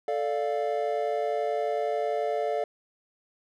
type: chord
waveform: triangle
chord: D minor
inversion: second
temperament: equal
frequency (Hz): 440 / 587.3 / 698.5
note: A4 / D5 / F5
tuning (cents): 0 / 0 / 0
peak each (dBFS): -28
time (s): 0.08-2.64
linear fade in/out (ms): 2
effects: none